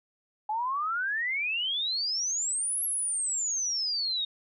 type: exponential two-way sweep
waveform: sine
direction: up then down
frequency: 836 to 11380 to 3685 Hz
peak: -27 dBFS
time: 0.49-4.25 s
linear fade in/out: 5 ms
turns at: 2.84 s
effects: none